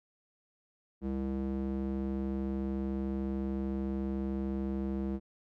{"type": "tone with band-pass filter", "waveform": "square", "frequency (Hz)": 66.8, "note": "C2", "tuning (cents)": 36, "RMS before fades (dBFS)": -34, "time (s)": [1.01, 5.2], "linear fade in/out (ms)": 50, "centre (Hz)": 260, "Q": 2, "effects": []}